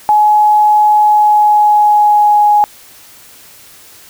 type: tone with pitch glide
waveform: sine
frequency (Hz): 844 to 833.3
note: G#5 to G#5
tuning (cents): +28 to +6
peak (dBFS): -5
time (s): 0.09-2.64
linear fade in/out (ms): 0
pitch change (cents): -22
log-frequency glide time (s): 1-2.49
effects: white hiss -39 dBFS RMS until 4.09 s